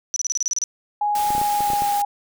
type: tone bursts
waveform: sine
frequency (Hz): 5920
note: F#8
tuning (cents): 0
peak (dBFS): -19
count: 10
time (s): 0.14-0.639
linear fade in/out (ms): 0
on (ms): 22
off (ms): 31
type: tone with pitch glide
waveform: sine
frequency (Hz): 830.6 to 816.3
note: G#5 to G#5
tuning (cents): 0 to -30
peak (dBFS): -18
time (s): 1.01-2.05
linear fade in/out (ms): 5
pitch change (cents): -30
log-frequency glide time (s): 1.32-1.91
type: noise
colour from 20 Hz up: white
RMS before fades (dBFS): -31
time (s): 1.15-2.02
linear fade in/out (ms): 2
type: clicks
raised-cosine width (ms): 2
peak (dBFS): -18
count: 8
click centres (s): 1.305 / 1.351 / 1.381 / 1.415 / 1.606 / 1.702 / 1.734 / 1.821
effects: none